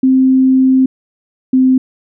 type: tone pair in turn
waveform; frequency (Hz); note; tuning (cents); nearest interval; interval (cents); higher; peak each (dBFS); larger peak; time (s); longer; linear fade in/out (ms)
sine; 261.6 / 259.2; C4 / C4; 0 / -16; unison; 16; first; -6; neither; 0.03-0.86 / 1.53-1.78; first; 5
effects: none